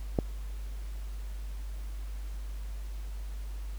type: click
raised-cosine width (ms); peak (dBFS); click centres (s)
2; -12; 0.188
effects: added 50 Hz sine -35 dBFS peak until 3.78 s + pink hiss -55 dBFS RMS until 3.78 s